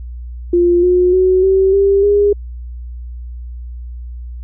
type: tone with pitch steps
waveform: sine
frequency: 349.2 / 360.3 / 371.7 / 383.5 / 395.6 / 408.1 Hz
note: F4 / F#4 / F#4 / G4 / G4 / G#4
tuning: 0 / -46 / +8 / -38 / +16 / -30 cents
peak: -8 dBFS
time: 0.53-2.33 s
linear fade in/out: 5 ms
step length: 300 ms
effects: added 60 Hz sine -25 dBFS peak until 4.43 s